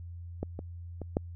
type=clicks; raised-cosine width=2 ms; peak=-19 / -24 / -25 / -13 dBFS; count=4; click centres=0.43 / 0.591 / 1.017 / 1.169 s; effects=added 86 Hz sine -40 dBFS peak until 1.35 s